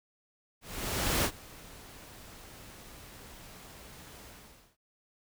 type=noise with ADSR envelope; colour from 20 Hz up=pink; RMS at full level=-27 dBFS; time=0.61-4.77 s; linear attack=630 ms; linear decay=69 ms; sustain=-23 dB; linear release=490 ms; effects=none